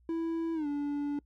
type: tone with pitch glide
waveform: triangle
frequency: 329.6 to 288.6 Hz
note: E4 to D4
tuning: 0 to -30 cents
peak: -28 dBFS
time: 0.09-1.19 s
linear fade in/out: 2 ms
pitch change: -230 cents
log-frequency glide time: 0.54-0.67 s
effects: noise-tail reverb RT60 0.1 s tail -25 dB re dry + added 60 Hz sine -61 dBFS peak until 1.25 s